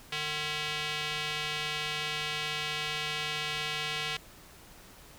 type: tone with band-pass filter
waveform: square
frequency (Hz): 151.3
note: D#3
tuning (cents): -48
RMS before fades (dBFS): -34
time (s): 0.12-4.17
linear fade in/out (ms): 5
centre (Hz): 3000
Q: 1.8
effects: pink hiss -53 dBFS RMS until 5.18 s